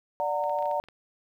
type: chord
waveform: sine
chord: D augmented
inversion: none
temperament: just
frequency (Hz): 587.3 / 734.2 / 917.7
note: D5 / F#5 / A#5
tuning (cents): 0 / -14 / -27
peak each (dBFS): -29 / -31 / -29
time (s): 0.2-0.8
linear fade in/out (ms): 0
type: clicks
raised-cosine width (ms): 0.3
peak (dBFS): -33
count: 8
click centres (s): 0.439 / 0.496 / 0.588 / 0.625 / 0.657 / 0.713 / 0.839 / 0.886
effects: 10-bit